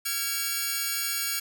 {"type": "tone cluster", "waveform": "5% pulse", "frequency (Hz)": [1377, 1649, 2274], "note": ["F6", "G#6", "C#7"], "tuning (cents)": [-25, -13, 44], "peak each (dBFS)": -21, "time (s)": [0.05, 1.4], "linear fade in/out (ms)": 10, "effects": []}